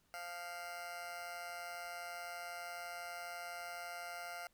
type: tone with amplitude modulation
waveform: 20% pulse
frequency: 698 Hz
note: F5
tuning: 1 cent flat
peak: -36 dBFS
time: 0.14-4.47 s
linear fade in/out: 0 ms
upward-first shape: sine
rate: 172 Hz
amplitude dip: 70%
effects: pink hiss -75 dBFS RMS until 4.53 s